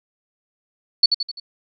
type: tone with echo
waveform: sine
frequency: 4442 Hz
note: C#8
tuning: 3 cents sharp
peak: -8 dBFS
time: 1.03-1.06 s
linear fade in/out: 5 ms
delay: 85 ms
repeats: 4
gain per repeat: -6 dB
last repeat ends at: 1.4 s
effects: none